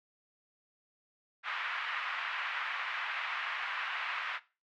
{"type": "band-pass noise", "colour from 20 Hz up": "pink", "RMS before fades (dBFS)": -37, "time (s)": [1.43, 4.4], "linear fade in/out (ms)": 50, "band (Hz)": [1100, 2700], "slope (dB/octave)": 24, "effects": ["noise-tail reverb RT60 0.3 s tail -18 dB re dry"]}